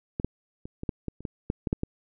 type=clicks; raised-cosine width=3 ms; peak=-16 / -12 / -25 / -21 / -14 / -18 / -30 / -18 / -13 / -15 / -11 / -15 dBFS; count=12; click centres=0.199 / 0.246 / 0.655 / 0.834 / 0.892 / 1.083 / 1.206 / 1.252 / 1.501 / 1.672 / 1.729 / 1.834 s; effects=none